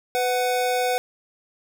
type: tone pair together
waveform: square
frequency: 499.3 / 740 Hz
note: B4 / F#5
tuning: +19 / 0 cents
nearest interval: perfect fifth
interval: 681 cents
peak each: -24 dBFS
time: 0.15-0.98 s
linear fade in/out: 0 ms
effects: none